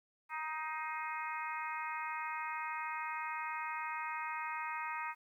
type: harmonic tone with a mistuned harmonic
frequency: 313.2 Hz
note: D#4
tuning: 11 cents sharp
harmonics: 3 / 4 / 5 / 6 / 7 / 8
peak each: -41 / -43 / -48 / -47 / -46 / -47 dBFS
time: 0.29-5.15 s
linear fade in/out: 50 ms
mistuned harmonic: 7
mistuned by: -40 cents
effects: 12-bit

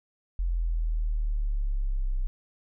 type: exponential sweep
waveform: sine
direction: down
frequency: 43.65 to 31.52 Hz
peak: -24 dBFS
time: 0.39-2.27 s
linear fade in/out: 0 ms
effects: none

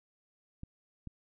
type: clicks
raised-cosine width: 5 ms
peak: -30 dBFS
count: 2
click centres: 0.634 / 1.073 s
effects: none

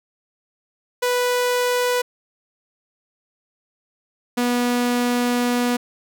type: tone pair in turn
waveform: sawtooth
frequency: 493.1 / 243.7 Hz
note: B4 / B3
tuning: -3 / -23 cents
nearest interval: octave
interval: 1220 cents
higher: first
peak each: -14 dBFS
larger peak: neither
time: 1.02-2.02 / 4.37-5.77 s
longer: second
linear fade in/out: 10 ms
effects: none

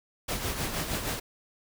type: noise with tremolo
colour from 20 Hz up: pink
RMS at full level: -30 dBFS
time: 0.28-1.2 s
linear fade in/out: 10 ms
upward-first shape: sine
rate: 6.4 Hz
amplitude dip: 50%
effects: none

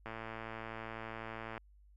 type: click train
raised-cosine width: 0.5 ms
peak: -28 dBFS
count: 171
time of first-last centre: 0.06-1.578 s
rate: 112 Hz
effects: added 50 Hz sine -59 dBFS peak until 1.96 s

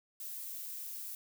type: noise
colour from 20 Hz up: violet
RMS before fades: -43 dBFS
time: 0.2-1.15 s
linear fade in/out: 2 ms
effects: none

